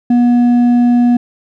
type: tone with hard clipping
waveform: sine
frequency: 241.8 Hz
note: B3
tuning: 36 cents flat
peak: -8 dBFS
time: 0.1-1.17 s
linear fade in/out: 5 ms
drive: 4 dB
effects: none